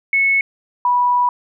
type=tone pair in turn; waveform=sine; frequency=2200 / 980 Hz; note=C#7 / B5; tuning=-14 / -14 cents; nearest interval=octave + major second; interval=1400 cents; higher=first; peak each=-12 dBFS; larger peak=neither; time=0.13-0.41 / 0.85-1.29 s; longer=second; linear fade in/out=2 ms; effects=none